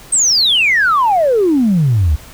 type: exponential sweep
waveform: sine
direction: down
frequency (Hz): 8560 to 68.7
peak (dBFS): -8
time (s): 0.12-2.16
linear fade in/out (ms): 10
effects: tanh soft clip ceiling -5 dBFS + pink hiss -38 dBFS RMS until 2.33 s